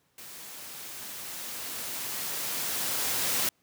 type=noise with level ramp; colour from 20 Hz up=white; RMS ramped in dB=-45 to -27 dBFS; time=0.18-3.49 s; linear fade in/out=2 ms; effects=pink hiss -70 dBFS RMS until 3.62 s + high-pass 100 Hz 12 dB/octave